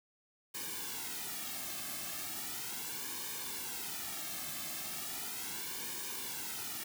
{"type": "noise with flanger", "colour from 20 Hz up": "white", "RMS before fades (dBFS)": -41, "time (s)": [0.54, 6.84], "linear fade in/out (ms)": 10, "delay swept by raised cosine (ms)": [1.5, 2.11], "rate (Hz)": 0.37, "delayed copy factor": -0.8, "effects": []}